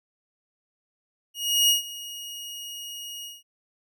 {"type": "tone with ADSR envelope", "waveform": "sawtooth", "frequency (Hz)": 2877, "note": "F#7", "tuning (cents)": -49, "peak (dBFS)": -13, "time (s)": [1.34, 3.43], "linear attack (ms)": 350, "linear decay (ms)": 130, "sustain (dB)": -19, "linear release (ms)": 190, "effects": []}